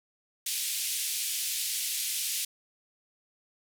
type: band-pass noise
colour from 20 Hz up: white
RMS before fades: -32 dBFS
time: 0.46-2.45 s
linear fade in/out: 5 ms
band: 2500 to 13000 Hz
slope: 24 dB/octave
effects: none